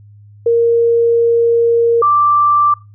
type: tone pair in turn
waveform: sine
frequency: 466.2 / 1174.8 Hz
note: A#4 / D6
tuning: 0 / 0 cents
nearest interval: octave + major third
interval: 1600 cents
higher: second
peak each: -8 dBFS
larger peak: neither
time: 0.46-2.02 / 2.02-2.74 s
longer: first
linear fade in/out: 5 ms
effects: noise-tail reverb RT60 0.3 s tail -24 dB re dry + added 103 Hz sine -38 dBFS peak until 2.94 s